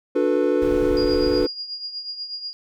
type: chord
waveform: triangle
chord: B minor seventh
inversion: first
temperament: equal with one note detuned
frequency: 293.7 / 361.8 / 440 / 493.9 Hz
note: D4 / F#4 / A4 / B4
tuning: 0 / -39 / 0 / 0 cents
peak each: -21 / -21 / -21 / -20 dBFS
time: 0.15-1.47 s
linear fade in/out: 10 ms
type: noise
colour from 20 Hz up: brown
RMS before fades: -30 dBFS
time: 0.62-1.45 s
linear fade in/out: 0 ms
type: tone with tremolo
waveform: sine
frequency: 4844 Hz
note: D#8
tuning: 47 cents flat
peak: -26 dBFS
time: 0.97-2.53 s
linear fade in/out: 0 ms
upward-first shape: triangle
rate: 8.2 Hz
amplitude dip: 70%
effects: none